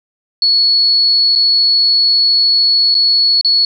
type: tone with dropouts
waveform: sine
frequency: 4387 Hz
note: C#8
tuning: 19 cents flat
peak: -8 dBFS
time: 0.42-3.65 s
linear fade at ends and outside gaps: 2 ms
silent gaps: 1.353-1.358 / 2.944-2.95 / 3.412-3.447 s
effects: none